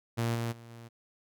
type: tone with level steps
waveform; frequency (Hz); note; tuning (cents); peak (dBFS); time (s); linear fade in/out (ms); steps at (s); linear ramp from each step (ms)
sawtooth; 116.54; A#2; 0; -24 / -27 / -44 / -42; 0.17-0.89; 20; 0.34 / 0.51 / 0.69; 20
effects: none